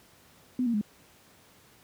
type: tone with pitch steps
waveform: sine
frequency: 251.5 / 234.2 / 208.9 Hz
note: B3 / A#3 / G#3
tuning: +32 / +8 / +10 cents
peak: -24 dBFS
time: 0.59-0.812 s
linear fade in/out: 2 ms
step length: 74 ms
effects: pink hiss -58 dBFS RMS until 1.83 s + high-pass 80 Hz 12 dB/octave